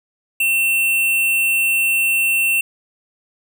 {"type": "tone", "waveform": "square", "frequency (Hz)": 2700, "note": "E7", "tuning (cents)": 41, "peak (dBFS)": -15, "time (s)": [0.4, 2.61], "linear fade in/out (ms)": 5, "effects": []}